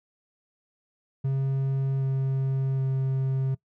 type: tone with pitch steps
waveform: triangle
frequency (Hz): 135.2 / 134.1 / 133.2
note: C#3 / C3 / C3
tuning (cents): -43 / +43 / +31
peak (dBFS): -21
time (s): 1.24-3.55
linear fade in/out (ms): 10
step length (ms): 770
effects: noise-tail reverb RT60 0.1 s tail -21 dB re dry